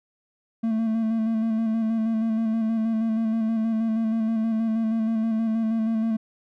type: tone with vibrato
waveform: triangle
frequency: 223.4 Hz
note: A3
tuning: 27 cents sharp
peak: -19 dBFS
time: 0.63-6.17 s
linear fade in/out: 10 ms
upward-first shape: square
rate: 6.3 Hz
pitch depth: 25 cents each way
effects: none